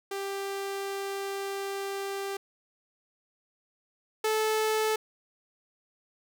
sawtooth tone pair in turn, 394.1 / 435.1 Hz, G4 / A4, +9 / -19 cents, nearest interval major second, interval 172 cents, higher second, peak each -28 / -21 dBFS, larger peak second, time 0.11-2.37 / 4.24-4.96 s, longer first, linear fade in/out 5 ms, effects none

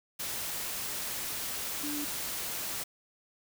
sine tone in noise, 293.7 Hz, D4, in tune, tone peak -35 dBFS, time 1.83-2.05 s, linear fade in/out 10 ms, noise white, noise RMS -36 dBFS, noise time 0.19-2.84 s, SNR -2 dB, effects none

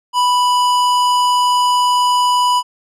sine tone with hard clipping, 987.8 Hz, B5, in tune, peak -13 dBFS, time 0.13-2.63 s, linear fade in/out 50 ms, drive 15 dB, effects none

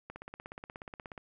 click train, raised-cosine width 0.5 ms, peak -28 dBFS, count 19, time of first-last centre 0.1-1.178 s, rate 16.7 Hz, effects none

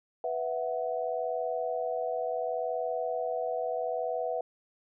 sine chord, B suspended fourth, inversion none, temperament equal, 493.9 / 659.3 / 740 Hz, B4 / E5 / F#5, 0 / 0 / 0 cents, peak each -33 / -33 / -35 dBFS, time 0.24-4.41 s, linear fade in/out 2 ms, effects none

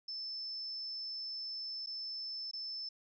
sine tone with dropouts, 5274 Hz, E8, in tune, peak -39 dBFS, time 0.08-2.89 s, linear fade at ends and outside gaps 5 ms, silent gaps 1.862-1.87 / 2.513-2.533 s, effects none

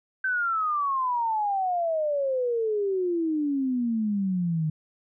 sine exponential sweep, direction down, 1553 to 152.7 Hz, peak -23 dBFS, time 0.24-4.7 s, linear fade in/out 5 ms, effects none

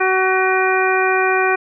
harmonic tone with a mistuned harmonic, 376.2 Hz, F#4, 29 cents sharp, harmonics 1 / 2 / 3 / 4 / 5 / 6, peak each -18 / -20 / -22 / -20 / -23 / -22 dBFS, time 0-1.56 s, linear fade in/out 10 ms, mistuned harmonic 6, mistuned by +110 cents, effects none

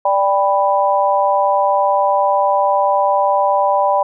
sine chord, G major, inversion second, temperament equal with one note detuned, 587.3 / 792.2 / 987.8 Hz, D5 / G5 / B5, 0 / +18 / 0 cents, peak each -16 dBFS, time 0.05-4.03 s, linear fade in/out 5 ms, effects none

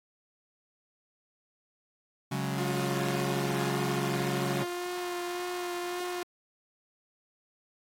sawtooth chord, C# suspended fourth, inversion none, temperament equal, 138.59 / 185 / 207.7 Hz, C#3 / F#3 / G#3, 0 / 0 / 0 cents, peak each -28 / -31 / -33 dBFS, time 2.31-4.64 s, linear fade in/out 10 ms
sawtooth tone with vibrato, 354.9 Hz, F4, 28 cents sharp, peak -29 dBFS, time 2.58-6.23 s, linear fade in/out 2 ms, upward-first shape sine, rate 1.8 Hz, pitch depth 14 cents each way
effects AAC 48 kbps

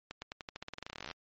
accelerating click train, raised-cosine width 0.2 ms, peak -23 dBFS, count 24, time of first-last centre 0.11-1.113 s, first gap 110 ms, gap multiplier 0.9, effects low-pass 5000 Hz 12 dB/octave + MP3 32 kbps

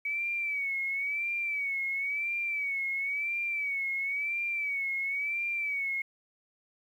sine tone with vibrato, 2270 Hz, C#7, 41 cents sharp, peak -29 dBFS, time 0.05-6.02 s, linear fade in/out 5 ms, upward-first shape sine, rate 0.97 Hz, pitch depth 84 cents each way, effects 10-bit

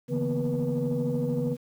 sine tone cluster, 142.2 / 163.7 / 233.4 / 246.4 / 485.8 Hz, C#3 / E3 / A#3 / B3 / B4, +45 / -12 / +2 / -4 / -29 cents, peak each -29 / -32 / -34 / -29 / -29 dBFS, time 0.08-1.57 s, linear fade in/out 50 ms, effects tanh soft clip ceiling -19 dBFS + 9-bit

